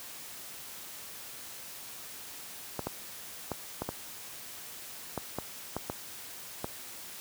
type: clicks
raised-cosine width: 1 ms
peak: -18 dBFS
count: 10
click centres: 2.793 / 2.87 / 3.517 / 3.82 / 3.89 / 5.177 / 5.386 / 5.766 / 5.899 / 6.644 s
effects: white hiss -45 dBFS RMS until 7.2 s + high-pass 60 Hz 12 dB/octave